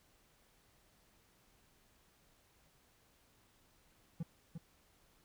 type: tone with echo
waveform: triangle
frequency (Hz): 164.81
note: E3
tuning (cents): 0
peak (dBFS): -34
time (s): 4.2-4.23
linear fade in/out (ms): 5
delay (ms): 350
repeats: 1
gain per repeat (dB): -6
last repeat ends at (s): 4.58
effects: pink hiss -70 dBFS RMS until 5.24 s